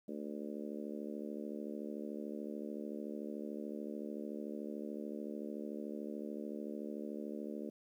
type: harmonic tone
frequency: 73.6 Hz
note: D2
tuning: 4 cents sharp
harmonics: 3 / 4 / 5 / 6 / 7 / 8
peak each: -44 / -46 / -48 / -50 / -51 / -52 dBFS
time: 0.08-7.7 s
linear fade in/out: 5 ms
effects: 12-bit